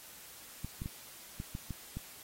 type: clicks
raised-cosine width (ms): 5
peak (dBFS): -26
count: 7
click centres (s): 0.646 / 0.819 / 0.859 / 1.401 / 1.551 / 1.707 / 1.97
effects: white hiss -52 dBFS RMS until 2.23 s + AAC 48 kbps